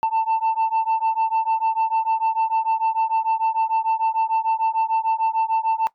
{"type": "beating tone pair", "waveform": "sine", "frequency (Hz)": [889, 895.7], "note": ["A5", "A5"], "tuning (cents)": [18, 31], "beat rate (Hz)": 6.7, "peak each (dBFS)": -19, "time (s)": [0.03, 5.87], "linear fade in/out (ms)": 0, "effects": ["noise-tail reverb RT60 0.1 s tail -21 dB re dry", "tanh soft clip ceiling -15 dBFS"]}